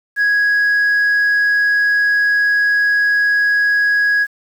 sine tone, 1661.2 Hz, G#6, in tune, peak -9 dBFS, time 0.16-4.27 s, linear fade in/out 50 ms, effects tanh soft clip ceiling -10 dBFS + 7-bit

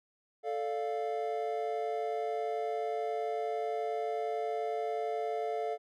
triangle chord, D minor, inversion second, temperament equal, 440 / 587.3 / 698.5 Hz, A4 / D5 / F5, 0 / 0 / 0 cents, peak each -33 / -38 / -33 dBFS, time 0.43-5.78 s, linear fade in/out 50 ms, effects none

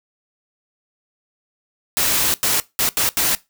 white noise bursts at uneven times, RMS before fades -18 dBFS, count 5, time 1.97-2.34 / 2.43-2.6 / 2.79-2.89 / 2.97-3.09 / 3.17-3.35 s, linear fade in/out 0 ms, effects noise-tail reverb RT60 0.2 s tail -19 dB re dry

